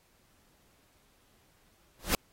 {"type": "noise with exponential growth", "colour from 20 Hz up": "pink", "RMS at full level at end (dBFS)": -22, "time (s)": [1.99, 2.15], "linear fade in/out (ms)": 2, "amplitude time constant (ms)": 34, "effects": ["pink hiss -67 dBFS RMS until 2.32 s", "AAC 48 kbps"]}